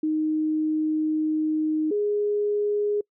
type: tone pair in turn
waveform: sine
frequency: 310.4 / 414.3 Hz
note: D#4 / G#4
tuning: -4 / -4 cents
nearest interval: perfect fourth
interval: 500 cents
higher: second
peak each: -21 dBFS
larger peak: neither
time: 0.03-1.91 / 1.91-3.01 s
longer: first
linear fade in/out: 5 ms
effects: noise-tail reverb RT60 0.1 s tail -26 dB re dry